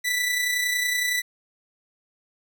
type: tone with amplitude modulation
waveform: sawtooth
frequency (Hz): 1975.5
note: B6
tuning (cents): 0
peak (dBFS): -17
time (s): 0.04-1.22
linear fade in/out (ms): 20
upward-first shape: sine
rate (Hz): 30.8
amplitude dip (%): 40
effects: none